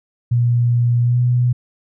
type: tone with pitch glide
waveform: sine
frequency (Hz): 120 to 123.02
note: B2 to B2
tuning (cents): -49 to -6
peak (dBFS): -12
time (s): 0.31-1.53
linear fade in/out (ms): 10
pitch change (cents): +43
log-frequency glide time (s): 1.02-1.19
effects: none